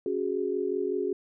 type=chord; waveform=sine; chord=C# suspended fourth; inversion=none; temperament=equal; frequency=277.2 / 370 / 415.3 Hz; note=C#4 / F#4 / G#4; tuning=0 / 0 / 0 cents; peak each=-35 / -29 / -30 dBFS; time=0.06-1.13 s; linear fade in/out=2 ms; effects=none